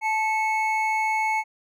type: tone pair together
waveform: triangle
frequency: 873.1 / 2200 Hz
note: A5 / C#7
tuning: -14 / -14 cents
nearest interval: octave + major third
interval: 1600 cents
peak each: -21 / -24 dBFS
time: 0.01-1.44 s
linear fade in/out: 50 ms
effects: none